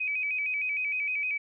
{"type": "tone with vibrato", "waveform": "sine", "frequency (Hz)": 2400, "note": "D7", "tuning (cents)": 37, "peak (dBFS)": -27, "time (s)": [0, 1.38], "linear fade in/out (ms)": 10, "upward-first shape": "square", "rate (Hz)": 6.5, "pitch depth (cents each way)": 78, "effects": []}